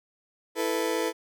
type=chord; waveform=35% pulse; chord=E suspended fourth; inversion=none; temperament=just; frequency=329.6 / 439.5 / 494.4 Hz; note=E4 / A4 / B4; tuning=0 / -2 / +2 cents; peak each=-29 / -28 / -28 dBFS; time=0.55-1.13 s; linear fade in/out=50 ms; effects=none